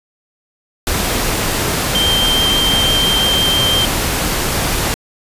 sine tone in noise, 3153 Hz, G7, 9 cents sharp, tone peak -13 dBFS, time 1.95-3.85 s, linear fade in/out 0 ms, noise pink, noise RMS -17 dBFS, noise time 0.87-4.94 s, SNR +1 dB, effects resampled to 32000 Hz

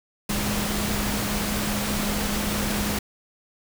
sine tone in noise, 206.7 Hz, G#3, 8 cents flat, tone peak -28 dBFS, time 0.29-2.99 s, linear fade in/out 5 ms, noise pink, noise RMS -27 dBFS, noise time 0.29-2.99 s, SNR -4 dB, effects none

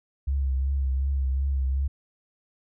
sine tone with vibrato, 67.4 Hz, C#2, 48 cents flat, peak -22 dBFS, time 0.27-1.88 s, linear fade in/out 10 ms, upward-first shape triangle, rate 2.7 Hz, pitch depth 55 cents each way, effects none

